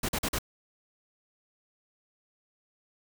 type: noise bursts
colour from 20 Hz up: pink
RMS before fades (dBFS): -30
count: 4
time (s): 0.03-0.387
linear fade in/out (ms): 5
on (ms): 57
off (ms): 43
effects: none